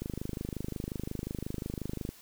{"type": "click train", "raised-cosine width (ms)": 3, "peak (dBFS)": -22, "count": 54, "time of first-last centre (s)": [0.02, 2.09], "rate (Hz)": 25.6, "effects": ["white hiss -55 dBFS RMS until 2.21 s"]}